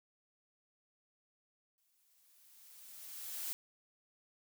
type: noise with exponential growth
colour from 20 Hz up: blue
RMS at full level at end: -39 dBFS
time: 1.78-3.53 s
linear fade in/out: 0 ms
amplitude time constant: 380 ms
effects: none